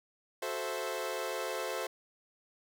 sawtooth chord, F# half-diminished seventh, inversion none, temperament equal with one note detuned, 370 / 437.7 / 523.3 / 659.3 Hz, F#4 / A4 / C5 / E5, 0 / -9 / 0 / 0 cents, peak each -38 / -36 / -34 / -37 dBFS, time 0.42-1.87 s, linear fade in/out 5 ms, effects none

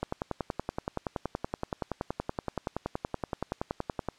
click train, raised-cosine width 1 ms, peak -16 dBFS, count 44, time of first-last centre 0.03-4.087 s, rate 10.6 Hz, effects white hiss -60 dBFS RMS until 4.18 s + low-pass 5000 Hz 12 dB/octave

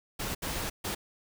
pink noise bursts at uneven times, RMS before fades -34 dBFS, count 3, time 0.19-0.35 / 0.42-0.7 / 0.84-0.95 s, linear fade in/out 10 ms, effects none

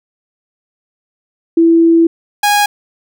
sine / sawtooth tone pair in turn, 331.9 / 823.9 Hz, E4 / G#5, +12 / -14 cents, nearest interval octave + major third, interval 1574 cents, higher second, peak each -5 dBFS, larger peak neither, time 1.57-2.07 / 2.43-2.66 s, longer first, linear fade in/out 5 ms, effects none

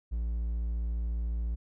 triangle tone, 57.2 Hz, A#1, 32 cents flat, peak -27 dBFS, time 0.11-1.56 s, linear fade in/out 20 ms, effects none

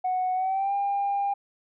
sine tone with pitch glide, 739 to 801.2 Hz, F#5 to G5, -2 to +38 cents, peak -22 dBFS, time 0.04-1.34 s, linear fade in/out 10 ms, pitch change +140 cents, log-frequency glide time 0.34-0.74 s, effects tanh soft clip ceiling -20 dBFS

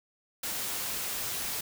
white noise, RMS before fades -34 dBFS, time 0.43-1.61 s, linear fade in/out 5 ms, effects none

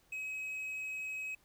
triangle tone with quantisation, 2548 Hz, D#7, 41 cents sharp, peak -36 dBFS, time 0.12-1.35 s, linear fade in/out 5 ms, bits 11, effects pink hiss -69 dBFS RMS until 1.44 s

